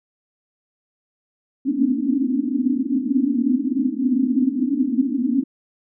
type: band-pass noise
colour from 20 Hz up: pink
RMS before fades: -20 dBFS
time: 1.65-5.44 s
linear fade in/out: 10 ms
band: 240 to 290 Hz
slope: 96 dB/octave
effects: none